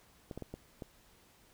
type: clicks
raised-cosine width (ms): 2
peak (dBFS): -28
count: 5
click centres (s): 0.312 / 0.376 / 0.423 / 0.54 / 0.822
effects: pink hiss -64 dBFS RMS until 1.53 s